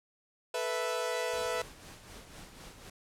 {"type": "chord", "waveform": "sawtooth", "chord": "A suspended second", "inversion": "none", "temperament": "equal", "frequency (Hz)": [440, 493.9, 659.3], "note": ["A4", "B4", "E5"], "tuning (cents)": [0, 0, 0], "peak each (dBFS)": [-35, -30, -32], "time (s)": [0.54, 1.62], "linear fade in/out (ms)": 5}
{"type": "noise with tremolo", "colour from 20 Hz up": "pink", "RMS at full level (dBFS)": -48, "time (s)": [1.33, 2.9], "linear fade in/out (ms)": 5, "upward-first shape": "sine", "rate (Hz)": 4, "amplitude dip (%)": 50}
{"effects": ["low-pass 11000 Hz 12 dB/octave"]}